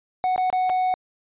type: tone with dropouts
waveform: triangle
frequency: 740 Hz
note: F#5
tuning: in tune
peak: -17 dBFS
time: 0.24-0.94 s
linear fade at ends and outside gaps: 0 ms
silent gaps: 0.361-0.379 / 0.501-0.528 / 0.695-0.699 s
effects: resampled to 8000 Hz